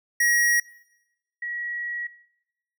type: tone pair in turn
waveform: square / sine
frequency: 1900 / 1916.5 Hz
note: A#6 / A#6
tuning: +33 / +47 cents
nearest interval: unison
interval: 14 cents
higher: second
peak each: -19 / -28 dBFS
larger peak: first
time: 0.2-0.6 / 1.42-2.07 s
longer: second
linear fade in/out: 5 ms
effects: noise-tail reverb RT60 0.9 s tail -21 dB re dry